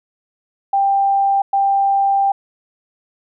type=tone bursts at uneven times; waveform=sine; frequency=790 Hz; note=G5; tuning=13 cents sharp; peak=-12 dBFS; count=2; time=0.73-1.42 / 1.53-2.32 s; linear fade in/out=5 ms; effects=none